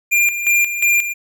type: tone with tremolo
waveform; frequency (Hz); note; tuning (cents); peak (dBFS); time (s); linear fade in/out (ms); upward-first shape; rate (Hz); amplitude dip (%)
square; 2397; D7; +35; -12; 0.11-1.14; 20; square; 2.8; 65
effects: none